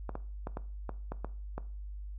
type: clicks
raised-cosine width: 1 ms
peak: -23 dBFS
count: 8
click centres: 0.093 / 0.154 / 0.471 / 0.571 / 0.893 / 1.12 / 1.246 / 1.58 s
effects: noise-tail reverb RT60 0.4 s tail -17 dB re dry + added 50 Hz sine -39 dBFS peak until 2.18 s